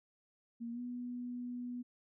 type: tone with pitch glide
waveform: sine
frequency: 233.9 to 245.1 Hz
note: A#3 to B3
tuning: +6 to -13 cents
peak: -39 dBFS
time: 0.6-1.83 s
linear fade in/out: 20 ms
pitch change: +81 cents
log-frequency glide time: 0.72-0.8 s
effects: none